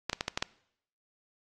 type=clicks; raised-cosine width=0.2 ms; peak=-12 dBFS; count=6; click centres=0.097 / 0.131 / 0.209 / 0.281 / 0.375 / 0.425 s; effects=noise-tail reverb RT60 0.7 s tail -22 dB re dry + AAC 32 kbps